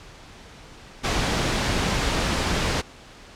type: noise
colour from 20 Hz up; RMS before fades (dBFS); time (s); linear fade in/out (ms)
pink; -23; 1.03-2.82; 20
effects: pink hiss -45 dBFS RMS until 3.35 s + low-pass 6000 Hz 12 dB/octave